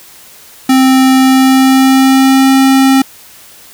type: tone with pitch glide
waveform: square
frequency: 262.2 to 267.2 Hz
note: C4 to C4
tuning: +4 to +36 cents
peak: -5 dBFS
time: 0.69-3.02 s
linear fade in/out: 5 ms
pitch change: +32 cents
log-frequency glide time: 1.17-2.5 s
effects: white hiss -37 dBFS RMS until 3.73 s